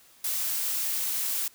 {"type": "noise", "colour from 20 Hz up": "blue", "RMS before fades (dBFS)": -29, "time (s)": [0.24, 1.48], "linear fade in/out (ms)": 5, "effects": ["white hiss -57 dBFS RMS until 1.54 s"]}